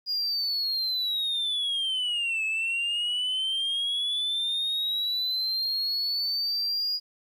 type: linear two-way sweep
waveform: sine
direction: down then up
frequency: 4888 to 2588 to 4888 Hz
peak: -23 dBFS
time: 0.06-7 s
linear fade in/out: 50 ms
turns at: 2.44 s
effects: tanh soft clip ceiling -24 dBFS + 10-bit